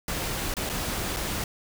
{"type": "noise with dropouts", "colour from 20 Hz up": "pink", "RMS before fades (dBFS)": -30, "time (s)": [0.08, 1.44], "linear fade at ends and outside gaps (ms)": 2, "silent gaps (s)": [[0.54, 0.567], [0.693, 0.697], [1.164, 1.168]], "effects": []}